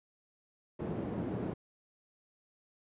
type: band-pass noise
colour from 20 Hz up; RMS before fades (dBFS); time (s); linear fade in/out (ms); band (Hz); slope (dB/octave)
white; -37; 0.79-1.54; 10; 100 to 320; 12
effects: resampled to 8000 Hz